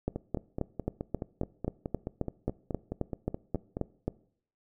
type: two click trains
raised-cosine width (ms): 2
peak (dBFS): -16 / -20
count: 16 / 18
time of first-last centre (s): 0.08-4.08 / 0.16-3.769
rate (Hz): 3.75 / 4.71
effects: noise-tail reverb RT60 0.6 s tail -21 dB re dry